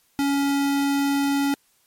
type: tone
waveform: square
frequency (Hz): 280.2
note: C#4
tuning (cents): +19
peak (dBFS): -20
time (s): 0.19-1.54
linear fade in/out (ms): 0
effects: white hiss -63 dBFS RMS until 1.86 s + MP3 64 kbps